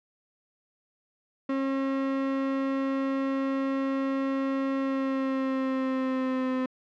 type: tone with pitch glide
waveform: 35% pulse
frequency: 270.2 to 257.6 Hz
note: C#4 to C4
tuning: -44 to -27 cents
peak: -24 dBFS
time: 1.49-6.66 s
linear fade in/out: 5 ms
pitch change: -83 cents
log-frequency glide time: 4.78-6.55 s
effects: low-pass 2000 Hz 12 dB/octave